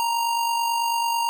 square tone with amplitude modulation, 932.3 Hz, A#5, in tune, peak -20 dBFS, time 0-1.29 s, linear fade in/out 0 ms, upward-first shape sine, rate 49.1 Hz, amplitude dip 40%, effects none

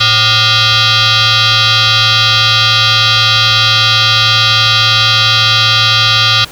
sine tone with frequency modulation, 111.9 Hz, A2, 30 cents sharp, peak -6 dBFS, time 0-6.45 s, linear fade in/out 10 ms, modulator 656 Hz, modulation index 6.8, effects pink hiss -32 dBFS RMS until 6.51 s

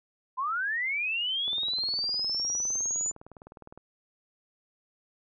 sine linear sweep, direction up, 987.8 to 7070 Hz, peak -27 dBFS, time 0.37-3.12 s, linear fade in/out 20 ms
click train, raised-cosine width 1 ms, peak -32 dBFS, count 46, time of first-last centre 1.48-3.776 s, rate 19.6 Hz
effects none

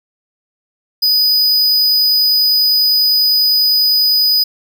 square tone, 4975 Hz, D#8, 1 cent flat, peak -10 dBFS, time 1.02-4.44 s, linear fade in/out 10 ms, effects none

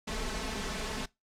pink noise with comb filter, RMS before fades -35 dBFS, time 0.07-1.06 s, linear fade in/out 10 ms, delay 4.6 ms, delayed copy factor +0.85, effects noise-tail reverb RT60 0.2 s tail -21 dB re dry + low-pass 7000 Hz 12 dB/octave

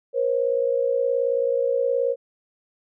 sine tone pair together, 480 / 538.8 Hz, B4 / C#5, -49 / -49 cents, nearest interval major second, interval 200 cents, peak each -22 dBFS, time 0.13-2.16 s, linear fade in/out 50 ms, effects none

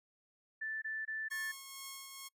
sine tone bursts, 1760 Hz, A6, in tune, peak -37 dBFS, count 4, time 0.61-1.519 s, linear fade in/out 10 ms, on 210 ms, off 23 ms
5% pulse tone with tremolo, 1087 Hz, C#6, 34 cents flat, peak -32 dBFS, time 1.3-2.29 s, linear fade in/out 20 ms, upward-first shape triangle, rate 2.2 Hz, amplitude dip 45%
effects noise-tail reverb RT60 0.1 s tail -25 dB re dry

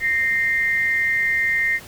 sine tone pair together, 1842.7 / 2093 Hz, A#6 / C7, -21 / 0 cents, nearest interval major second, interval 221 cents, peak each -20 dBFS, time 0-1.8 s, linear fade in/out 50 ms, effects pink hiss -41 dBFS RMS until 1.87 s

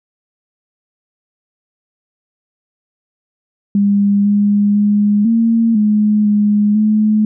sine tone with pitch steps, 201.7 / 204.6 / 206.5 / 228.5 / 210.9 / 207.7 / 214 Hz, G3 / G#3 / G#3 / A#3 / G#3 / G#3 / A3, +50 / -26 / -10 / -34 / +27 / 0 / -48 cents, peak -9 dBFS, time 3.75-7.25 s, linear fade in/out 2 ms, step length 500 ms, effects none

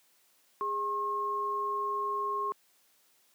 sine tone pair together, 410.4 / 1077 Hz, G#4 / C6, -21 / +50 cents, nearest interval octave + perfect fourth, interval 1671 cents, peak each -37 / -30 dBFS, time 0.61-2.52 s, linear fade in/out 0 ms, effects white hiss -67 dBFS RMS until 3.34 s + high-pass 200 Hz 12 dB/octave

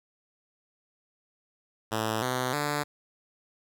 5% pulse tone with pitch steps, 110 / 127.09 / 146.83 Hz, A2 / C3 / D3, 0 / -50 / 0 cents, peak -16 dBFS, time 1.91-2.84 s, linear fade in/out 20 ms, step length 310 ms, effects none

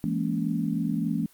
sine chord, A# half-diminished seventh, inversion second, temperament just, 167.82 / 209.8 / 233.1 / 279.7 Hz, E3 / G#3 / A#3 / C#4, +31 / +18 / 0 / +16 cents, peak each -29 / -30 / -30 / -31 dBFS, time 0.04-1.26 s, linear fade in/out 0 ms, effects white hiss -58 dBFS RMS until 1.33 s + Opus 32 kbps

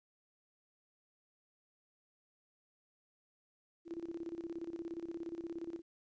sine tone with tremolo, 335.9 Hz, E4, 33 cents sharp, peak -38 dBFS, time 3.85-5.82 s, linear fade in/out 50 ms, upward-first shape square, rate 17 Hz, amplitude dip 75%, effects resampled to 16000 Hz + 13-bit

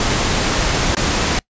pink noise with dropouts, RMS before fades -17 dBFS, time 0-1.39 s, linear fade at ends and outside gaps 2 ms, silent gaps 0.95-0.968 s, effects noise-tail reverb RT60 0.1 s tail -25 dB re dry + resampled to 16000 Hz

